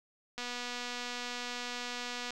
click train, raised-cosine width 0.2 ms, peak -22 dBFS, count 471, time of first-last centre 0.38-2.306 s, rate 244 Hz, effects none

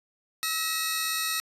15% pulse tone cluster, 1295 / 1904 / 4356 Hz, E6 / A#6 / C#8, -31 / +36 / -31 cents, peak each -25 dBFS, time 0.43-1.4 s, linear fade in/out 0 ms, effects resampled to 32000 Hz

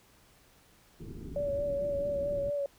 pink low-pass noise, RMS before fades -42 dBFS, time 1-2.5 s, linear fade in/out 5 ms, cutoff 430 Hz, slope 96 dB/octave
sine tone with vibrato, 570 Hz, C#5, 48 cents sharp, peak -29 dBFS, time 1.36-2.66 s, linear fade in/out 2 ms, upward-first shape sine, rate 4.5 Hz, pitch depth 29 cents each way
effects pink hiss -62 dBFS RMS until 2.78 s

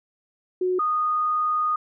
sine tone pair in turn, 366.4 / 1234.8 Hz, F#4 / D#6, -17 / -14 cents, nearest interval octave + major sixth, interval 2103 cents, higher second, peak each -20 dBFS, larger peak neither, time 0.61-0.79 / 0.79-1.76 s, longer second, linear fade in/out 5 ms, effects none

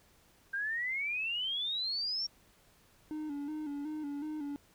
sine exponential sweep, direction up, 1568 to 5588 Hz, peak -32 dBFS, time 0.53-2.27 s, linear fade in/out 10 ms
triangle tone with vibrato, 296.4 Hz, D4, 16 cents sharp, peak -34 dBFS, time 3.11-4.56 s, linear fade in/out 0 ms, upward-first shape square, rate 2.7 Hz, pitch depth 61 cents each way
effects pink hiss -65 dBFS RMS until 4.74 s

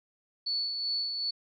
sine tone with tremolo, 4443 Hz, C#8, 3 cents sharp, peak -27 dBFS, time 0.46-1.31 s, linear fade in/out 10 ms, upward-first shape sine, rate 2.6 Hz, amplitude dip 40%, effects MP3 64 kbps

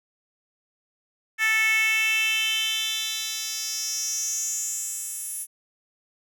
10% pulse tone with high-pass filter sweep, 440 Hz, A4, in tune, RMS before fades -26 dBFS, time 1.38-5.47 s, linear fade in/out 50 ms, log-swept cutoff 1900 to 10000 Hz, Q 4.7, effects none

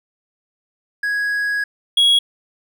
triangle tone pair in turn, 1661.2 / 3322 Hz, G#6 / G#7, 0 / 0 cents, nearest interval octave, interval 1200 cents, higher second, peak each -16 / -9 dBFS, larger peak second, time 1.03-1.64 / 1.97-2.19 s, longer first, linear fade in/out 5 ms, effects none

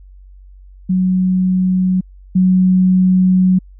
sine tone pair in turn, 185 / 185 Hz, F#3 / F#3, 0 / 0 cents, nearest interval unison, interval 0 cents, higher neither, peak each -11 / -8 dBFS, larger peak second, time 0.89-2.01 / 2.35-3.59 s, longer second, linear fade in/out 10 ms, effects added 47 Hz sine -37 dBFS peak until 3.79 s

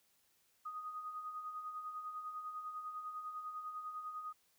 sine tone with tremolo, 1244.5 Hz, D#6, in tune, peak -40 dBFS, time 0.65-4.33 s, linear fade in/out 10 ms, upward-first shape sine, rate 10 Hz, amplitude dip 50%, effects white hiss -74 dBFS RMS until 4.58 s

